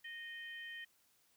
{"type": "harmonic tone", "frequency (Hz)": 619, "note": "D#5", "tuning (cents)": -9, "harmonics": [3, 4, 5], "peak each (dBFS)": [-46, -58, -52], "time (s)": [0.04, 0.85], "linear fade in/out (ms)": 10, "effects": ["white hiss -73 dBFS RMS until 1.36 s"]}